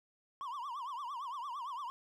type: tone with vibrato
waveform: triangle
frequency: 1046.5 Hz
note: C6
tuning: in tune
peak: -37 dBFS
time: 0.41-1.9 s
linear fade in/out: 0 ms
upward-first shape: triangle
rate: 8.8 Hz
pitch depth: 240 cents each way
effects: none